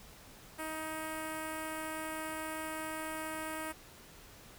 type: tone with notch filter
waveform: 5% pulse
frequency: 314.9 Hz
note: D#4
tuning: 21 cents sharp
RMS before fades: -40 dBFS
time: 0.58-3.73 s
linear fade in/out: 20 ms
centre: 3900 Hz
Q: 0.55
effects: pink hiss -55 dBFS RMS until 4.58 s